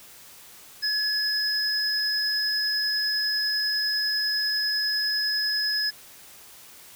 triangle tone pair together, 1700 / 5090 Hz, G#6 / D#8, +40 / +39 cents, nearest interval octave + perfect fifth, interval 1899 cents, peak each -27 / -23 dBFS, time 0.82-5.91 s, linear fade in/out 20 ms, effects white hiss -48 dBFS RMS until 6.95 s

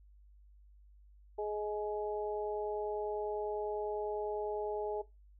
harmonic tone, 210 Hz, G#3, 19 cents sharp, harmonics 2 / 3 / 4, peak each -35 / -42 / -41 dBFS, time 1.38-5.02 s, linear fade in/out 10 ms, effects noise-tail reverb RT60 0.2 s tail -17 dB re dry + added 50 Hz sine -57 dBFS peak until 5.39 s

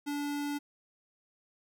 square tone, 289.1 Hz, D4, 27 cents flat, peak -33 dBFS, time 0.06-0.59 s, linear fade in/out 20 ms, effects none

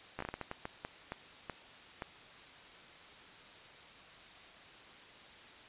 slowing click train, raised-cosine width 0.5 ms, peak -24 dBFS, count 13, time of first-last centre 0.19-2.022 s, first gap 14 ms, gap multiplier 1.39, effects white hiss -54 dBFS RMS until 5.68 s + resampled to 8000 Hz

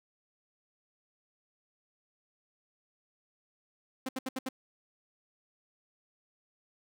sawtooth tone bursts, 261.6 Hz, C4, in tune, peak -29 dBFS, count 5, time 4.06-4.489 s, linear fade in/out 5 ms, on 29 ms, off 71 ms, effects none

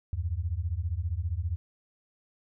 sine beating tone pair, 77.78 / 92.78 Hz, D#2 / F#2, 0 / +5 cents, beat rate 15 Hz, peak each -31 dBFS, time 0.13-1.56 s, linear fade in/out 0 ms, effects none

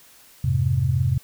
sine chord, F minor, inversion none, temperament just, 87.31 / 104.77 / 130.96 Hz, F2 / Ab2 / C3, 0 / +16 / +2 cents, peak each -24 / -24 / -20 dBFS, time 0.44-1.18 s, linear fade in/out 5 ms, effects white hiss -51 dBFS RMS until 1.23 s

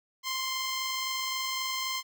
10% pulse tone pair together, 1046.5 / 1070.3 Hz, C6 / C6, 0 / +39 cents, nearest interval unison, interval 39 cents, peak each -22 / -33 dBFS, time 0.23-2.03 s, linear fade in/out 50 ms, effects none

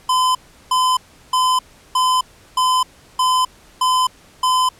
square tone bursts, 1019 Hz, C6, 46 cents flat, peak -14 dBFS, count 8, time 0.09-4.69 s, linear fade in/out 5 ms, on 260 ms, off 360 ms, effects pink hiss -48 dBFS RMS until 4.79 s + low-pass 11000 Hz 12 dB/octave

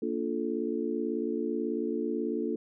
sine chord, Bb major seventh, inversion none, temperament just, 233.1 / 291.4 / 349.6 / 437 Hz, Bb3 / D4 / F4 / A4, 0 / -13 / +2 / -12 cents, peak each -34 dBFS, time 0.02-2.56 s, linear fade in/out 5 ms, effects none

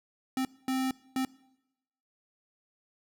square tone bursts at uneven times, 261.6 Hz, C4, in tune, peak -28 dBFS, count 3, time 0.37-0.45 / 0.68-0.91 / 1.16-1.25 s, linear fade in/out 2 ms, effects noise-tail reverb RT60 0.9 s tail -22 dB re dry

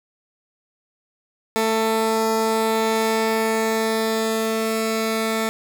15% pulse tone pair together, 222.2 / 444.3 Hz, A3 / A4, +17 / +17 cents, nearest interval octave, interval 1200 cents, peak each -15 / -18 dBFS, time 1.56-5.49 s, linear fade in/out 0 ms, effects none

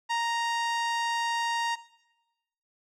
sawtooth tone, 932.3 Hz, A#5, in tune, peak -22 dBFS, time 0.09-1.76 s, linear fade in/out 20 ms, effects noise-tail reverb RT60 1.0 s tail -18 dB re dry + low-pass 6000 Hz 12 dB/octave

